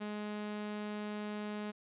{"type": "tone", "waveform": "sawtooth", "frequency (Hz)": 209.5, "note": "G#3", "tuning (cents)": 15, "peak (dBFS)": -34, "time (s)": [0, 1.72], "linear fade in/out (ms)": 20, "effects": ["resampled to 8000 Hz"]}